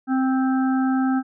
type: harmonic tone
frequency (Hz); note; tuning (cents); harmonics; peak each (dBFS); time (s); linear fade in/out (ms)
262.1; C4; +3; 1 / 3 / 5 / 6; -18 / -28 / -32 / -34; 0.07-1.23; 50
effects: none